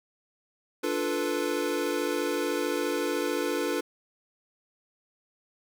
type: chord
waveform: square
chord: B half-diminished seventh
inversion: first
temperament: equal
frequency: 293.7 / 349.2 / 440 / 493.9 Hz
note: D4 / F4 / A4 / B4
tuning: 0 / 0 / 0 / 0 cents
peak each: -33 dBFS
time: 0.83-3.81 s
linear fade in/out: 10 ms
effects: none